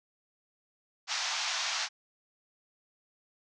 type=band-pass noise; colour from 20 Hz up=white; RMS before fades=-33 dBFS; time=1.07-1.89 s; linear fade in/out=50 ms; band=690 to 6300 Hz; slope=48 dB/octave; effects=none